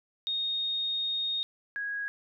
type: tone pair in turn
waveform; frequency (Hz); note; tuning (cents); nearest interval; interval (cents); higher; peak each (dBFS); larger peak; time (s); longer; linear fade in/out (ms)
sine; 3710 / 1652.6; A#7 / G#6; -9 / -9; octave + major second; 1400; first; -28 / -31; first; 0.27-1.43 / 1.76-2.08; first; 0
effects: none